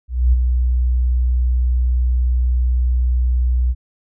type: tone with ADSR envelope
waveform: sine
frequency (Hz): 61.74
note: B1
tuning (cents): 0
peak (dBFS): -8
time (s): 0.08-3.75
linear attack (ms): 250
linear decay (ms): 18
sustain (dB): -5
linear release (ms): 45
effects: none